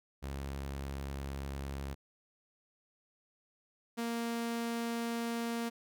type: tone pair in turn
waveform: sawtooth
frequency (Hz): 68.8 / 232.9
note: C#2 / A#3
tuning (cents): -12 / -1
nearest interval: octave + major sixth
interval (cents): 2111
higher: second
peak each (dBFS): -34 / -30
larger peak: second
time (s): 0.22-1.95 / 3.97-5.7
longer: neither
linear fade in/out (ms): 20
effects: none